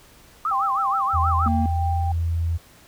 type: tone with vibrato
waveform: sine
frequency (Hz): 1174.7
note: D6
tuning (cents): 0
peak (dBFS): -20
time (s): 0.45-1.48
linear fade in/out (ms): 2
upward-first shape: sine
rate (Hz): 6.3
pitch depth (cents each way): 230
type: tone with tremolo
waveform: sine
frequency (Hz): 788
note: G5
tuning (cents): +9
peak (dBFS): -24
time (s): 0.51-2.12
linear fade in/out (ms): 5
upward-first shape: sine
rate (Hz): 3.1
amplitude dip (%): 30
type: tone with pitch glide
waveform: sine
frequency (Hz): 82.41 to 83.42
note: E2 to E2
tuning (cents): 0 to +21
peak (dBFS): -20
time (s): 1.13-2.58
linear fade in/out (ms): 20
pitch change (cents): +21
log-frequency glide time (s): 1.73-1.88
type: tone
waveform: triangle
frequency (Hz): 230.6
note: A#3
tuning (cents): -19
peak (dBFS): -20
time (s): 1.46-1.66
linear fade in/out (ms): 2
effects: pink hiss -51 dBFS RMS until 2.87 s